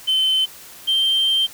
sine tone pair in turn, 3070 / 3144 Hz, G7 / G7, -37 / +4 cents, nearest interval unison, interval 41 cents, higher second, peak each -13 dBFS, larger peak neither, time 0.07-0.46 / 0.87-1.47 s, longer second, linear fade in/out 20 ms, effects tanh soft clip ceiling -13 dBFS + white hiss -41 dBFS RMS until 1.53 s

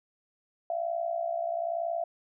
sine tone with amplitude modulation, 675 Hz, E5, 41 cents sharp, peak -25 dBFS, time 0.7-2.04 s, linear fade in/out 2 ms, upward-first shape sine, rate 61 Hz, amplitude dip 75%, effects none

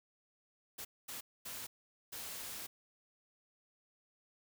white noise bursts at uneven times, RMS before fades -45 dBFS, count 4, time 0.78-0.85 / 1.08-1.21 / 1.45-1.67 / 2.12-2.67 s, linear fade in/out 10 ms, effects none

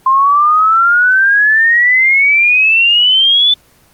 sine exponential sweep, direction up, 1046.5 to 3515 Hz, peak -6 dBFS, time 0.06-3.54 s, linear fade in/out 5 ms, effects pink hiss -48 dBFS RMS until 3.93 s + Opus 24 kbps

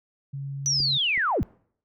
sine tone, 138.59 Hz, C#3, in tune, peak -30 dBFS, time 0.33-0.98 s, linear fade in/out 10 ms
sine linear sweep, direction down, 6000 to 30.87 Hz, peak -21 dBFS, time 0.66-1.43 s, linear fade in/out 0 ms
clicks, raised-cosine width 3 ms, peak -25 / -30 dBFS, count 2, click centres 0.803 / 1.177 s
effects noise-tail reverb RT60 0.6 s tail -26 dB re dry

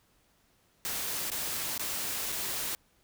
white noise with dropouts, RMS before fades -34 dBFS, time 0.85-2.75 s, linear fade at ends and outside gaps 0 ms, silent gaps 1.301-1.317 / 1.778-1.795 / 2.32-2.324 s, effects pink hiss -68 dBFS RMS until 3.03 s

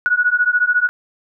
sine beating tone pair, 1457 / 1471 Hz, F#6 / F#6, -27 / -11 cents, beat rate 14 Hz, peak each -16 dBFS, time 0.06-0.89 s, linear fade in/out 0 ms, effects none

